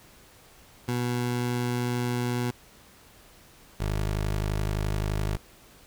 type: tone pair in turn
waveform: 20% pulse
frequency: 122.2 / 51.66 Hz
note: B2 / G#1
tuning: -18 / -8 cents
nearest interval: octave + minor third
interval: 1490 cents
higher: first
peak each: -21 / -21 dBFS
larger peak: neither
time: 0.88-2.51 / 3.8-5.37 s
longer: first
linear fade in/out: 5 ms
effects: pink hiss -54 dBFS RMS until 5.86 s